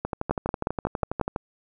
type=two click trains; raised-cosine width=1 ms; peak=-9 / -13 dBFS; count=6 / 17; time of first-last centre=0.31-1.213 / 0.05-1.361 s; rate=5.54 / 12.2 Hz; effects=none